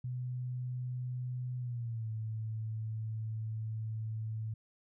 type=tone with pitch glide; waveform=sine; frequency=125.1 to 110.17 Hz; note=B2 to A2; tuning=+23 to +3 cents; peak=-35 dBFS; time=0.04-4.54 s; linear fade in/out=5 ms; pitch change=-220 cents; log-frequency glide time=1.58-2.09 s; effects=none

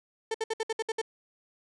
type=tone bursts; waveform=35% pulse; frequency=445.1 Hz; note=A4; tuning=20 cents sharp; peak=-26 dBFS; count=8; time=0.31-1.016 s; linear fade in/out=5 ms; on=34 ms; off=62 ms; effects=resampled to 22050 Hz

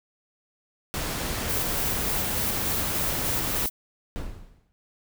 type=noise; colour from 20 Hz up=pink; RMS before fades=-30 dBFS; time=0.94-3.66 s; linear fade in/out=0 ms
type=noise with tremolo; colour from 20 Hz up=violet; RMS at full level=-28 dBFS; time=1.48-3.7 s; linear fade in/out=20 ms; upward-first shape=square; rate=3.4 Hz; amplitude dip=30%
type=noise with exponential decay; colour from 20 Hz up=brown; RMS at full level=-27 dBFS; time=4.16-4.72 s; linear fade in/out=0 ms; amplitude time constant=120 ms
effects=none

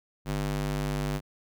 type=tone with high-pass filter; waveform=square; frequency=49.94 Hz; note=G1; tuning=33 cents sharp; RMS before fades=-30 dBFS; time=0.25-1.21 s; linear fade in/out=50 ms; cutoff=100 Hz; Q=1.2; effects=none

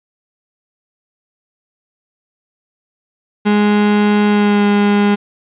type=tone with pitch glide; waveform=35% pulse; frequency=207.7 to 204.5 Hz; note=G#3 to G#3; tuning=0 to -26 cents; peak=-8 dBFS; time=3.45-5.16 s; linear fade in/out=20 ms; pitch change=-26 cents; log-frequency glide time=4.27-4.65 s; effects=resampled to 8000 Hz + 8-bit

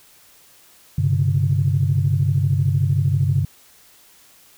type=chord; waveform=sine; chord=G suspended fourth; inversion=none; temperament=equal with one note detuned; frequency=98 / 130.81 / 143.73 Hz; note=G2 / C3 / D3; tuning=0 / 0 / -37 cents; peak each=-19 / -20 / -19 dBFS; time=0.98-3.45 s; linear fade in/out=5 ms; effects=tanh soft clip ceiling -6 dBFS + white hiss -51 dBFS RMS until 4.57 s

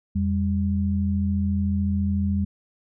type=tone pair together; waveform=sine; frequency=85.22 / 199.1 Hz; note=F2 / G3; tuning=-42 / +27 cents; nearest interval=octave + minor third; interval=1469 cents; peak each=-23 dBFS; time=0.15-2.45 s; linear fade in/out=10 ms; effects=none

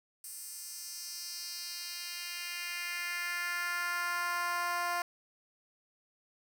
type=tone with high-pass filter sweep; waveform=10% pulse; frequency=349.7 Hz; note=F4; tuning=2 cents sharp; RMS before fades=-37 dBFS; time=0.24-5.02 s; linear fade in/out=2 ms; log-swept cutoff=8800 to 770 Hz; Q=1.8; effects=none

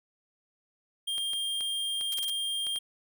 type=tone; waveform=square; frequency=3204 Hz; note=G7; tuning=37 cents sharp; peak=-30 dBFS; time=1.07-2.79 s; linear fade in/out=10 ms
type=clicks; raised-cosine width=0.2 ms; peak=-26 dBFS; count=7; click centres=1.181 / 1.334 / 1.608 / 2.011 / 2.186 / 2.668 / 2.76 s
type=noise bursts; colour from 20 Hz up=blue; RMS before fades=-37 dBFS; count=4; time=2.12-2.299 s; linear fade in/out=0 ms; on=20 ms; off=33 ms
effects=none

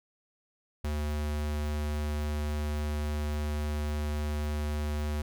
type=tone; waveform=square; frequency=74.7 Hz; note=D2; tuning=30 cents sharp; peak=-30 dBFS; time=0.84-5.22 s; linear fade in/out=5 ms; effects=none

